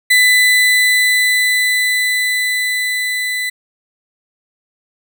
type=tone with level ramp; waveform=35% pulse; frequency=2000 Hz; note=B6; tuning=21 cents sharp; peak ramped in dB=-6 to -16 dBFS; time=0.1-3.5 s; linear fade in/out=10 ms; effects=none